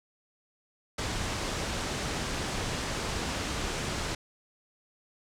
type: low-pass noise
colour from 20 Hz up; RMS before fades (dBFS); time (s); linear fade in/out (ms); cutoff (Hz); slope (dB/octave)
pink; -33; 0.98-4.15; 5; 8100; 24
effects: none